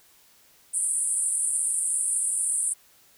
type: band-pass noise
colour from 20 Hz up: pink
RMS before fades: -26 dBFS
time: 0.73-2.74 s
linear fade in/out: 20 ms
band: 8600 to 9900 Hz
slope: 96 dB/octave
effects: white hiss -58 dBFS RMS until 3.17 s